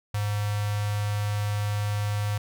square tone with notch filter, 103.83 Hz, G#2, in tune, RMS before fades -27 dBFS, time 0.14-2.38 s, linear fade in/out 5 ms, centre 310 Hz, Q 0.71, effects none

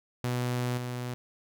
sawtooth tone with level steps, 123.47 Hz, B2, in tune, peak -24 / -29 dBFS, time 0.24-1.14 s, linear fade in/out 0 ms, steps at 0.77 s, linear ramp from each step 10 ms, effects none

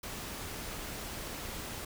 pink noise, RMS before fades -41 dBFS, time 0.03-1.85 s, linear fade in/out 5 ms, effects none

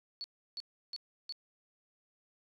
sine tone bursts, 4435 Hz, C#8, in tune, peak -38 dBFS, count 4, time 0.21-1.324 s, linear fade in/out 0 ms, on 31 ms, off 330 ms, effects none

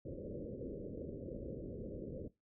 white low-pass noise, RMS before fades -45 dBFS, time 0.05-2.28 s, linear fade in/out 5 ms, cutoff 560 Hz, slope 96 dB/octave, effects noise-tail reverb RT60 0.2 s tail -18 dB re dry

